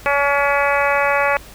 harmonic tone, 283.1 Hz, C#4, 37 cents sharp, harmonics 2 / 3 / 4 / 5 / 6 / 7 / 8 / 9, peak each -19 / -21 / -22 / -23 / -24 / -24 / -25 / -26 dBFS, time 0.06-1.37 s, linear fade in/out 0 ms, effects added 50 Hz sine -41 dBFS peak until 1.54 s + pink hiss -41 dBFS RMS until 1.54 s

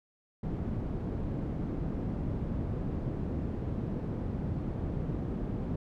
white low-pass noise, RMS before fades -34 dBFS, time 0.43-5.76 s, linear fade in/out 5 ms, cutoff 220 Hz, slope 12 dB/octave, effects none

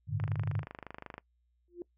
sine chord, G suspended second, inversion none, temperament equal, 98 / 110 / 146.83 Hz, G2 / A2 / D3, 0 / 0 / 0 cents, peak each -35 dBFS, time 0.07-0.65 s, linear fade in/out 50 ms
click train, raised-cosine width 0.5 ms, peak -27 dBFS, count 26, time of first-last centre 0.2-1.18 s, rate 25.5 Hz
sine tone with exponential growth, 349.4 Hz, F4, 1 cent sharp, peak -34 dBFS, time 1.68-1.82 s, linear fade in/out 1 ms, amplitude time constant 30 ms
effects noise-tail reverb RT60 0.1 s tail -22 dB re dry + added 60 Hz sine -70 dBFS peak until 1.97 s

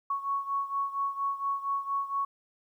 sine beating tone pair, 1108.7 / 1113 Hz, C#6 / C#6, 0 / +7 cents, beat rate 4.3 Hz, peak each -30 / -34 dBFS, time 0.1-2.25 s, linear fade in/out 5 ms, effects 11-bit

